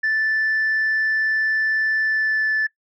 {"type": "tone with pitch glide", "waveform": "sine", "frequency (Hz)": [1758, 1746.9], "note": ["A6", "A6"], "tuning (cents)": [-2, -13], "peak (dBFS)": -16, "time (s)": [0.03, 2.67], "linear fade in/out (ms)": 10, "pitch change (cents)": -11, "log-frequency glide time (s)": [2.01, 2.51], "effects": ["noise-tail reverb RT60 0.1 s tail -19 dB re dry", "tanh soft clip ceiling -15 dBFS"]}